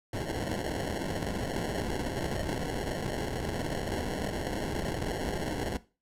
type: noise with sample-and-hold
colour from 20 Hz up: white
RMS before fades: -33 dBFS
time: 0.13-5.77 s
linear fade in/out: 2 ms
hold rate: 1225 Hz
effects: noise-tail reverb RT60 0.3 s tail -17 dB re dry + low-pass 12000 Hz 12 dB/octave